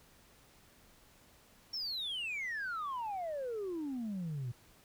sine exponential sweep, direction down, 5540 to 116.54 Hz, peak -34 dBFS, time 1.73-4.52 s, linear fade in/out 10 ms, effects tanh soft clip ceiling -34 dBFS + pink hiss -63 dBFS RMS until 4.84 s

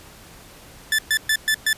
sawtooth tone bursts, 1751 Hz, A6, 9 cents flat, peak -13 dBFS, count 5, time 0.92-1.73 s, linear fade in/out 2 ms, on 66 ms, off 120 ms, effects pink hiss -45 dBFS RMS until 1.77 s + resampled to 32000 Hz

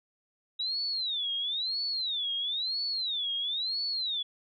sine tone with vibrato, 3803 Hz, A#7, 34 cents sharp, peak -29 dBFS, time 0.59-4.23 s, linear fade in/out 10 ms, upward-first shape sine, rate 1 Hz, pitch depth 270 cents each way, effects none

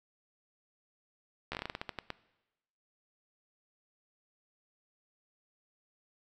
slowing click train, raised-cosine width 0.3 ms, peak -20 dBFS, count 13, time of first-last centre 1.52-2.103 s, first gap 13 ms, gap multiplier 1.22, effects noise-tail reverb RT60 1.0 s tail -19 dB re dry

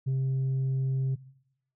sine tone, 132.8 Hz, C3, 26 cents sharp, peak -22 dBFS, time 0.06-1.16 s, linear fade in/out 20 ms, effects noise-tail reverb RT60 0.8 s tail -21 dB re dry + tanh soft clip ceiling -24 dBFS

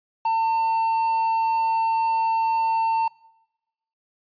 triangle tone with quantisation, 901 Hz, A5, 41 cents sharp, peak -17 dBFS, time 0.25-3.08 s, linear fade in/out 5 ms, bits 7, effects noise-tail reverb RT60 1.0 s tail -24 dB re dry + resampled to 11025 Hz

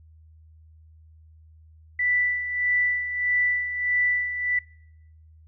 sine tone with tremolo, 1975.5 Hz, B6, in tune, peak -19 dBFS, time 1.99-4.59 s, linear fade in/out 5 ms, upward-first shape sine, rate 1.6 Hz, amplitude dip 65%, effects noise-tail reverb RT60 0.9 s tail -24 dB re dry + added 79 Hz sine -49 dBFS peak until 5.47 s

